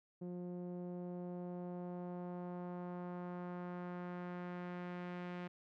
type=tone with low-pass filter sweep; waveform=sawtooth; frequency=177.7 Hz; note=F3; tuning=30 cents sharp; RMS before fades=-45 dBFS; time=0.21-5.48 s; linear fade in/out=10 ms; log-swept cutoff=420 to 2400 Hz; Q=1.2; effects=none